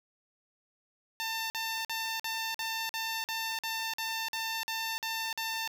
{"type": "tone bursts", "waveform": "10% pulse", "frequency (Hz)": 897, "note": "A5", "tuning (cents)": 33, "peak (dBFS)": -24, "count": 13, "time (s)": [1.2, 5.676], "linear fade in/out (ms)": 0, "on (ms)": 300, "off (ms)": 48, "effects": []}